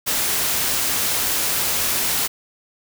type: noise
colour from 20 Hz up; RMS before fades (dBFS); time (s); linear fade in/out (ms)
white; -21; 0.06-2.28; 20
effects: none